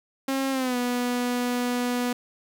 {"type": "tone with pitch glide", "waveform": "sawtooth", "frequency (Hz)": [269.1, 245.3], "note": ["C4", "B3"], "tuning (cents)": [49, -12], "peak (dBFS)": -20, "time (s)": [0.28, 2.13], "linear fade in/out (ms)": 5, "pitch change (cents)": -161, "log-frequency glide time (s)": [0.51, 0.77], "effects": ["10-bit"]}